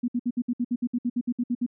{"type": "tone bursts", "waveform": "sine", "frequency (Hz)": 242.6, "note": "B3", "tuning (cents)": -31, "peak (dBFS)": -22, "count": 15, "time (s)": [0.03, 1.664], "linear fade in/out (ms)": 10, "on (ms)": 52, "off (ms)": 61, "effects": []}